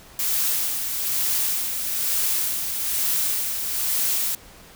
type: noise with tremolo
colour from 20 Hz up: blue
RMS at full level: -22 dBFS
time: 0.19-4.35 s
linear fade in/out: 2 ms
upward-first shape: sine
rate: 1.1 Hz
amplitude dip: 45%
effects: pink hiss -47 dBFS RMS until 4.75 s